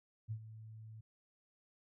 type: tone with ADSR envelope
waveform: sine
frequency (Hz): 110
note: A2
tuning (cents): 0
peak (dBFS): -36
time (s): 0.28-1.01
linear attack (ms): 33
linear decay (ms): 73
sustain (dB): -13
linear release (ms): 8
effects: none